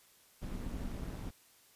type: noise with amplitude modulation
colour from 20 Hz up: brown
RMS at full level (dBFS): -37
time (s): 0.41-1.31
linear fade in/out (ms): 20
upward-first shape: sine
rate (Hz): 214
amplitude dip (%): 80
effects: white hiss -64 dBFS RMS until 1.75 s + resampled to 32000 Hz